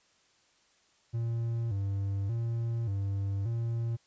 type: tone with vibrato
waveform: triangle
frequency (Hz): 107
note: A2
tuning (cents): -48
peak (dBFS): -27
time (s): 1.13-3.97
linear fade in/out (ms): 20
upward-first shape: square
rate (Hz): 0.86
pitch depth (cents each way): 140
effects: white hiss -67 dBFS RMS until 4.06 s + resampled to 16000 Hz